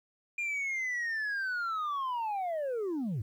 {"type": "linear sweep", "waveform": "sine", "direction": "down", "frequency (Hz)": [2419, 92.5], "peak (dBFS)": -28, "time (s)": [0.38, 3.22], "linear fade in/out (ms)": 5, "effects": ["tanh soft clip ceiling -30 dBFS", "11-bit"]}